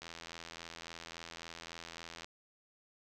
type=click train; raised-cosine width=0.2 ms; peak=-28 dBFS; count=187; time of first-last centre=0.02-2.245 s; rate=83.6 Hz; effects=none